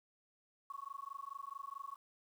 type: tone with amplitude modulation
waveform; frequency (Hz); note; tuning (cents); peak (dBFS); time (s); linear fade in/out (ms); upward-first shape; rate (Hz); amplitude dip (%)
sine; 1109; C#6; 0; -40; 0.7-1.96; 2; sine; 24.6; 100
effects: 11-bit